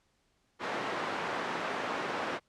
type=band-pass noise; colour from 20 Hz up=white; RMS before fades=-35 dBFS; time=0.59-2.4 s; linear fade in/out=50 ms; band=230 to 1400 Hz; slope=12 dB/octave; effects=pink hiss -73 dBFS RMS until 2.48 s + low-pass 8000 Hz 12 dB/octave